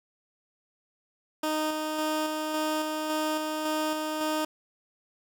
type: tone with tremolo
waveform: 15% pulse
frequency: 309.3 Hz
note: D#4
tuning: 10 cents flat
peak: -20 dBFS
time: 1.43-4.45 s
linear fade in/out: 5 ms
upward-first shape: square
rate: 1.8 Hz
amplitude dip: 30%
effects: none